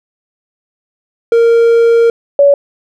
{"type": "tone pair in turn", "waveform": ["triangle", "sine"], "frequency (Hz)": [463.9, 566.3], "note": ["A#4", "C#5"], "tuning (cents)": [-8, 37], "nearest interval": "minor third", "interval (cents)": 345, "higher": "second", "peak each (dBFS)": -3, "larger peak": "neither", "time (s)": [[1.32, 2.1], [2.39, 2.54]], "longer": "first", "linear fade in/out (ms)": 2, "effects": []}